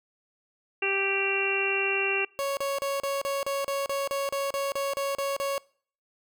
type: harmonic tone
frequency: 392 Hz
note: G4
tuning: in tune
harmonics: 1 / 2 / 3 / 4 / 5 / 6 / 7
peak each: -30 / -37 / -38 / -36 / -38 / -32 / -27 dBFS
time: 0.82-2.25 s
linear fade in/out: 5 ms
type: tone bursts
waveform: 30% pulse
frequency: 554.4 Hz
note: C#5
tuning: in tune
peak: -24 dBFS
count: 15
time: 2.39-5.58 s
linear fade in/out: 0 ms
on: 180 ms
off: 35 ms
effects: noise-tail reverb RT60 0.5 s tail -24 dB re dry